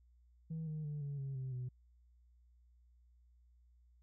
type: tone with pitch steps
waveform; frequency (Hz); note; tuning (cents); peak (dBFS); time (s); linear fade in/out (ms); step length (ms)
sine; 160.7 / 154.24 / 148.05 / 142.1 / 136.39 / 130.91 / 125.65; E3 / D#3 / D3 / C#3 / C#3 / C3 / B2; -44 / -15 / +14 / +43 / -28 / +1 / +30; -37; 0.5-1.69; 10; 170
effects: tanh soft clip ceiling -37 dBFS + added 60 Hz sine -64 dBFS peak until 4.02 s